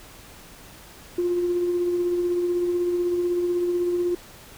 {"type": "tone with tremolo", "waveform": "sine", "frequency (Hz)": 352, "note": "F4", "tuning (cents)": 14, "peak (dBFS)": -18, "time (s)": [1.18, 4.15], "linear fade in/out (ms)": 5, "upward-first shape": "triangle", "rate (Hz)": 16, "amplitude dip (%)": 40, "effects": ["tanh soft clip ceiling -15 dBFS", "pink hiss -46 dBFS RMS until 4.57 s"]}